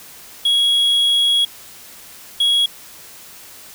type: tone pair in turn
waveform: triangle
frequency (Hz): 3322 / 3322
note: G#7 / G#7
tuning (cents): 0 / 0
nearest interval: unison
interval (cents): 0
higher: neither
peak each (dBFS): -11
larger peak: neither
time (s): 0.45-1.45 / 2.4-2.66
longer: first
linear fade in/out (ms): 5
effects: white hiss -40 dBFS RMS until 3.74 s